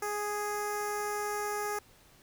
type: tone with notch filter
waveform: 10% pulse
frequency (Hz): 415.3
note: G#4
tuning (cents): 0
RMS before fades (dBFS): -34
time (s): 0.02-1.79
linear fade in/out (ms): 5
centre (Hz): 3100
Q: 0.63
effects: pink hiss -60 dBFS RMS until 2.22 s